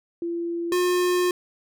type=tone pair in turn; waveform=sine / square; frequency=340.5 / 358.6 Hz; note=F4 / F4; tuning=-44 / +46 cents; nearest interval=minor second; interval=90 cents; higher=second; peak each=-25 / -20 dBFS; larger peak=second; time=0.22-0.72 / 0.72-1.31 s; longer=second; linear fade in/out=2 ms; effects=none

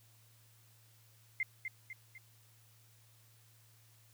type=tone with echo; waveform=sine; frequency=2093 Hz; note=C7; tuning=in tune; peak=-31 dBFS; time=1.4-1.43 s; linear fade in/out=2 ms; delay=250 ms; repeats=3; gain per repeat=-6 dB; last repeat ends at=2.18 s; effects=added 112 Hz sine -64 dBFS peak until 4.13 s + white hiss -67 dBFS RMS until 4.13 s

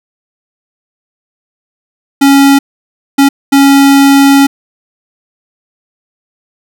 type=tone bursts at uneven times; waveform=square; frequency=277.2 Hz; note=C#4; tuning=in tune; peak=-3 dBFS; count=3; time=2.21-2.59 / 3.18-3.29 / 3.52-4.47 s; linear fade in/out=10 ms; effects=none

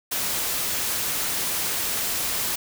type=noise; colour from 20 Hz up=white; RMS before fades=-26 dBFS; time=0.11-2.56 s; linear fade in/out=10 ms; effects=none

